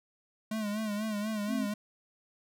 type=tone with vibrato; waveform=square; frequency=212.3 Hz; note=G#3; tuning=38 cents sharp; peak=-32 dBFS; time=0.51-1.74 s; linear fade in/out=5 ms; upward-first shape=sine; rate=4.1 Hz; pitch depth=69 cents each way
type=tone; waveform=sine; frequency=261.6 Hz; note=C4; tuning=in tune; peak=-31 dBFS; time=1.47-1.68 s; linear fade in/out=50 ms
effects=none